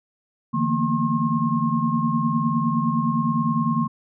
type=tone cluster; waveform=sine; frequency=148.6 / 167.7 / 227.1 / 236.9 / 1073 Hz; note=D3 / E3 / A#3 / A#3 / C6; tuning=+21 / +30 / -45 / +28 / +43 cents; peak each=-26 / -27 / -23 / -27 / -25 dBFS; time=0.53-3.88 s; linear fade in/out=20 ms; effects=none